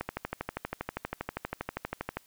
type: click train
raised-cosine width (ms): 0.5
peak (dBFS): -17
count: 28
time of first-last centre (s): 0.01-2.17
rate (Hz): 12.5
effects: white hiss -62 dBFS RMS until 2.26 s